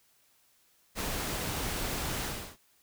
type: noise with ADSR envelope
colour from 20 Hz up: pink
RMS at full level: -32 dBFS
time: 0.95-2.57 s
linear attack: 53 ms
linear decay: 3 ms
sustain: -2 dB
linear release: 330 ms
effects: white hiss -67 dBFS RMS until 2.82 s